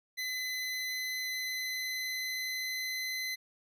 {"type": "tone with pitch glide", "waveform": "25% pulse", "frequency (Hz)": [2022, 2037], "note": ["B6", "C7"], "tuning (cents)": [40, -47], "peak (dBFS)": -30, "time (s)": [0.17, 3.36], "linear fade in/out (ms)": 20, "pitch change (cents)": 13, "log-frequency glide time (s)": [0.55, 3.21], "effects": []}